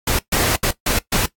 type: noise bursts at uneven times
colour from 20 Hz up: pink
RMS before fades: -18 dBFS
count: 5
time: 0.07-0.19 / 0.32-0.56 / 0.63-0.71 / 0.86-0.99 / 1.12-1.26 s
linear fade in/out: 5 ms
effects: noise-tail reverb RT60 0.1 s tail -17 dB re dry + AAC 64 kbps